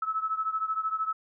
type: beating tone pair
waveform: sine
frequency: 1297 / 1310 Hz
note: E6 / E6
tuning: -28 / -11 cents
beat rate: 13 Hz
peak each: -29 / -32 dBFS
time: 0.02-1.13 s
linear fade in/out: 5 ms
effects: none